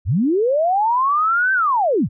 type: linear two-way sweep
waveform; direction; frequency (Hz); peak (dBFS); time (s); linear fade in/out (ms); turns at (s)
sine; up then down; 65 to 1568 to 65; -14; 0.05-2.09; 50; 1.53
effects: none